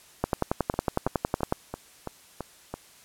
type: two click trains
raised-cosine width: 1 ms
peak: -18 / -9 dBFS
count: 7 / 15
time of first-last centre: 0.74-2.74 / 0.24-1.524 s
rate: 3 / 10.9 Hz
effects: white hiss -54 dBFS RMS until 3.04 s + low-pass 12000 Hz 12 dB/octave